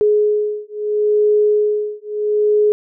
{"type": "beating tone pair", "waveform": "sine", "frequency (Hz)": [420, 420.75], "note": ["G#4", "G#4"], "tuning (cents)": [19, 23], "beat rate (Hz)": 0.75, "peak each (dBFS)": -16, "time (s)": [0.01, 2.72], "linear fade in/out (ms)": 0, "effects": []}